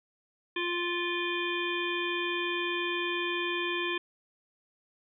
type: harmonic tone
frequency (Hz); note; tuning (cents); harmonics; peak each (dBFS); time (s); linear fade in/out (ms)
349.2; F4; 0; 1 / 3 / 5 / 7 / 9 / 10; -33 / -37 / -36 / -35 / -38 / -41; 0.56-3.98; 5
effects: none

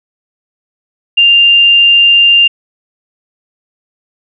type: tone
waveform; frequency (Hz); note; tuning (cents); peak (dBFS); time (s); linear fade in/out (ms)
sine; 2794; F7; 0; -3; 1.17-2.48; 10
effects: none

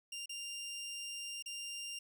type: tone with dropouts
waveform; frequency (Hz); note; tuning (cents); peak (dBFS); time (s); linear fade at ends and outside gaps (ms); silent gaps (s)
20% pulse; 2792; F7; -1; -37; 0.12-1.99; 5; 0.259-0.293 / 1.425-1.459
effects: none

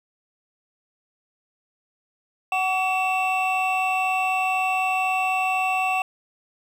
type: tone cluster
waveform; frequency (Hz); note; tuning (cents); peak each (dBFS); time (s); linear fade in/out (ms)
triangle; 749 / 1136 / 2678; F#5 / C#6 / E7; +21 / +42 / +27; -21 / -28 / -23; 2.52-6.02; 2
effects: none

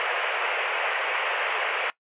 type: band-pass noise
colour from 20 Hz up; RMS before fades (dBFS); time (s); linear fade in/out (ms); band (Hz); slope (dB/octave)
white; -27; 0-1.9; 0; 430 to 2800; 48
effects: noise-tail reverb RT60 0.1 s tail -20 dB re dry + resampled to 8000 Hz

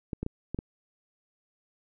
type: clicks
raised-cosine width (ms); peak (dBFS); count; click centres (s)
3; -19; 5; 0.132 / 0.23 / 0.264 / 0.546 / 0.589
effects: none

